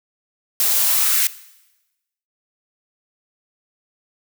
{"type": "noise with high-pass filter sweep", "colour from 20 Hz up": "blue", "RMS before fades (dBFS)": -17, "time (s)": [0.6, 1.27], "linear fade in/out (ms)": 0, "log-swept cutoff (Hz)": [370, 1800], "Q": 1.9, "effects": ["noise-tail reverb RT60 1.0 s tail -18 dB re dry"]}